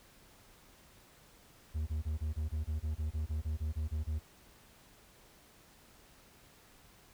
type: tone bursts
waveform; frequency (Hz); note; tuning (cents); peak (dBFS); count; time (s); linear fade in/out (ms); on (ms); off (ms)
triangle; 77; D#2; -17; -30; 16; 1.74-4.195; 20; 130; 25
effects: pink hiss -61 dBFS RMS until 7.13 s